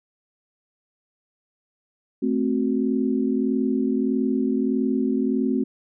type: chord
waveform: sine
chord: F# diminished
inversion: first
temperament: equal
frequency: 220 / 261.6 / 370 Hz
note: A3 / C4 / F#4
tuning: 0 / 0 / 0 cents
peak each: -24 / -22 / -27 dBFS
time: 2.22-5.64 s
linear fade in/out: 10 ms
effects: none